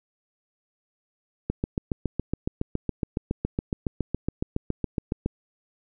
click train, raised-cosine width 3 ms, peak -12 dBFS, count 28, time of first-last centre 1.5-5.26 s, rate 7.18 Hz, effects none

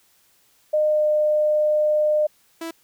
sine tone with pitch glide, 610 to 605.8 Hz, D#5 to D#5, -34 to -46 cents, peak -16 dBFS, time 0.73-2.27 s, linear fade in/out 10 ms, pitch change -12 cents, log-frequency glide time 0.89-1.05 s
sawtooth tone, 329.6 Hz, E4, in tune, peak -25 dBFS, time 2.61-2.71 s, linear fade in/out 5 ms
effects white hiss -60 dBFS RMS until 2.83 s

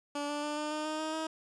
15% pulse tone with pitch steps, 289.5 / 293.4 / 297.3 / 301.3 / 305.3 / 309.4 / 313.5 / 317.7 Hz, D4 / D4 / D4 / D4 / D#4 / D#4 / D#4 / D#4, -25 / -2 / +21 / +44 / -33 / -10 / +13 / +36 cents, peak -27 dBFS, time 0.15-1.27 s, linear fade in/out 5 ms, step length 140 ms, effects resampled to 22050 Hz

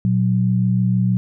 sine tone pair together, 118.66 / 185 Hz, A#2 / F#3, +31 / 0 cents, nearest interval minor sixth, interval 769 cents, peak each -17 dBFS, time 0.05-1.17 s, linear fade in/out 0 ms, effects none

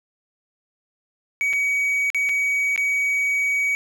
triangle tone with dropouts, 2262 Hz, C#7, 34 cents sharp, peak -17 dBFS, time 1.41-3.75 s, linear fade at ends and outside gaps 0 ms, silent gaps 1.53-1.534 / 2.102-2.146 / 2.29-2.293 / 2.761-2.777 s, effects none

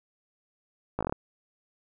slowing click train, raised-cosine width 1 ms, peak -15 dBFS, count 7, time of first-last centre 0.99-1.125 s, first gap 17 ms, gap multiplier 1.11, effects none

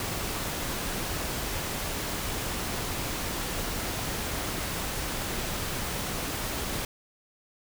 pink noise, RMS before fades -32 dBFS, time 0-6.85 s, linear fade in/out 2 ms, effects none

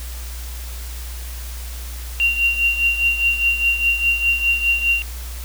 sine tone with tremolo, 2764 Hz, F7, 19 cents flat, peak -12 dBFS, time 2.2-5.02 s, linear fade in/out 0 ms, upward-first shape triangle, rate 4.9 Hz, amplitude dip 75%, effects added 60 Hz sine -28 dBFS peak until 5.44 s + white hiss -37 dBFS RMS until 5.44 s

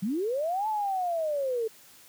sine linear two-way sweep, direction up then down, 174 to 880 to 434.3 Hz, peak -26 dBFS, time 0.02-1.68 s, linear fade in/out 10 ms, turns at 0.68 s, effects white hiss -54 dBFS RMS until 2.08 s + high-pass 60 Hz 12 dB/octave

